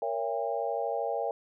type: chord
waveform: sine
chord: A# diminished seventh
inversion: none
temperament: just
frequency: 466.2 / 559.4 / 671.3 / 805.5 Hz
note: A#4 / C#5 / E5 / G5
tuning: 0 / +16 / +31 / +47 cents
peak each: -34 dBFS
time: 0.02-1.31 s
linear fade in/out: 2 ms
effects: none